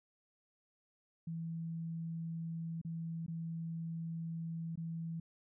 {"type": "tone with dropouts", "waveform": "sine", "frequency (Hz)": 164.81, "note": "E3", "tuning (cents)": 0, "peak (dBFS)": -38, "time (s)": [1.27, 5.2], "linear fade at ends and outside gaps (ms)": 5, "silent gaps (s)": [[2.815, 2.848], [3.264, 3.28], [4.757, 4.774]], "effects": []}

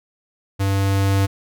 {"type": "tone with level ramp", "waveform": "square", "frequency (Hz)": 98, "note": "G2", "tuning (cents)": 0, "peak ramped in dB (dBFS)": [-18, -15], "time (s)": [0.59, 1.27], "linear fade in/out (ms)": 20, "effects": []}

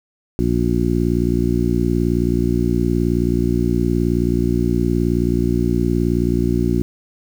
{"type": "harmonic tone", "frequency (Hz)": 59, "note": "A#1", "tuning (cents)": 22, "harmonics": [1, 2, 3, 4, 5, 6], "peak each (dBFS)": [-22, -22, -22, -22, -22, -22], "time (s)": [0.39, 6.82], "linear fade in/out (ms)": 0, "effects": ["7-bit"]}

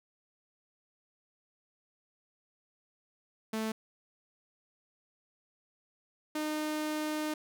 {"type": "tone pair in turn", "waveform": "sawtooth", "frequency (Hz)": [220, 306], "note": ["A3", "D#4"], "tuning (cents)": [0, -29], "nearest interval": "tritone", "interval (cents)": 571, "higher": "second", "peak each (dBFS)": -28, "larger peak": "neither", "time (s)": [[3.53, 3.72], [6.35, 7.34]], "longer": "second", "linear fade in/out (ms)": 5, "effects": []}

